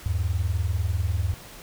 sine tone pair together, 77.85 / 98 Hz, D#2 / G2, +2 / 0 cents, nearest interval major third, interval 398 cents, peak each -25 dBFS, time 0.06-1.34 s, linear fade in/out 0 ms, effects pink hiss -44 dBFS RMS until 1.62 s

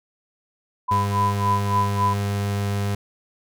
sine tone with tremolo, 1000 Hz, B5, 21 cents sharp, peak -17 dBFS, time 0.88-2.14 s, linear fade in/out 10 ms, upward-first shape sine, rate 3.6 Hz, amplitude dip 90%
35% pulse tone, 100.8 Hz, G2, 49 cents sharp, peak -20 dBFS, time 0.91-2.95 s, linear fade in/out 5 ms
effects none

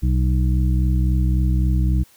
harmonic tone with a mistuned harmonic, 63.7 Hz, C2, 46 cents flat, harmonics 1 / 2 / 3 / 5, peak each -16 / -22 / -26 / -30 dBFS, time 0.02-2.04 s, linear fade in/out 20 ms, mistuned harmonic 5, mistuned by -42 cents, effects white hiss -53 dBFS RMS until 2.16 s

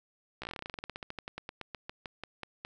slowing click train, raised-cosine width 0.3 ms, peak -23 dBFS, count 30, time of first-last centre 0.42-2.649 s, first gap 15 ms, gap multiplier 1.1, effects none

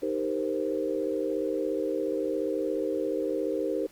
sine chord, C minor seventh, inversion first, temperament equal, 311.1 / 392 / 466.2 / 523.3 Hz, Eb4 / G4 / Bb4 / C5, 0 / 0 / 0 / 0 cents, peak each -32 dBFS, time 0.02-3.87 s, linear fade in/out 10 ms, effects pink hiss -56 dBFS RMS until 3.91 s + Opus 48 kbps

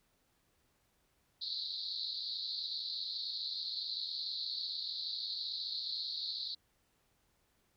pink band-pass noise, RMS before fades -40 dBFS, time 1.41-6.55 s, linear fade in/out 10 ms, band 3900 to 4500 Hz, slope 96 dB/octave, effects pink hiss -75 dBFS RMS until 7.76 s

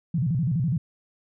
sine tone with vibrato, 145.1 Hz, D3, 21 cents flat, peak -21 dBFS, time 0.14-0.78 s, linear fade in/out 5 ms, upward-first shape square, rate 12 Hz, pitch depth 260 cents each way, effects none

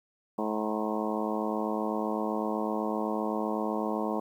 harmonic tone with a mistuned harmonic, 107.8 Hz, A2, 35 cents flat, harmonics 2 / 3 / 4 / 5 / 6 / 7 / 8 / 9 / 10, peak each -33 / -35 / -36 / -37 / -38 / -38 / -39 / -40 / -40 dBFS, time 0.38-4.2 s, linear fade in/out 5 ms, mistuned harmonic 8, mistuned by +78 cents, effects 10-bit

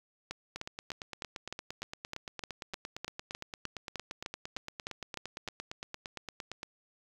two click trains, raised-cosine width 0.2 ms, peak -20 / -22 dBFS, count 18 / 54, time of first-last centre 0.31-5.477 / 0.56-6.631 s, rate 3.29 / 8.73 Hz, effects 8-bit

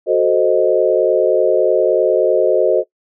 sine chord, F# diminished seventh, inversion none, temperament equal, 370 / 440 / 523.3 / 622.3 Hz, F#4 / A4 / C5 / Eb5, 0 / 0 / 0 / 0 cents, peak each -16 dBFS, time 0.06-2.84 s, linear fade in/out 50 ms, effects noise-tail reverb RT60 0.1 s tail -20 dB re dry

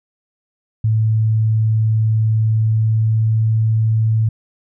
sine tone with pitch glide, 110 to 110.77 Hz, A2 to A2, 0 to +12 cents, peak -12 dBFS, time 0.84-4.29 s, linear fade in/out 5 ms, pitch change +12 cents, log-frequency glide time 2.29-3.48 s, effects none

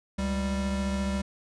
square tone pair together, 70.14 / 196 Hz, C#2 / G3, +21 / 0 cents, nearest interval octave + tritone, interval 1779 cents, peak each -32 / -29 dBFS, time 0.18-1.22 s, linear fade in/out 10 ms, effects resampled to 22050 Hz

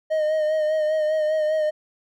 triangle tone with vibrato, 619 Hz, D#5, 9 cents flat, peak -17 dBFS, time 0.1-1.71 s, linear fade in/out 20 ms, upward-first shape sine, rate 5 Hz, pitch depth 32 cents each way, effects none

